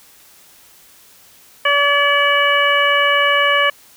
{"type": "harmonic tone with a mistuned harmonic", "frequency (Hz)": 572, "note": "D5", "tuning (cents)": -46, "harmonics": [1, 2, 3, 4, 5], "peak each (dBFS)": [-19, -17, -17, -19, -19], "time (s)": [1.65, 3.7], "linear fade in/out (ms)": 5, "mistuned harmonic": 5, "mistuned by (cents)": 46, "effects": ["white hiss -47 dBFS RMS until 3.96 s"]}